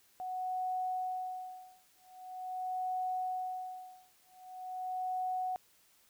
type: tone with tremolo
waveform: sine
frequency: 740 Hz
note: F#5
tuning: in tune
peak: -32 dBFS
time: 0.2-5.56 s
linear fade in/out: 0 ms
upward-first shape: sine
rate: 0.44 Hz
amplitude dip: 100%
effects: white hiss -67 dBFS RMS until 6.09 s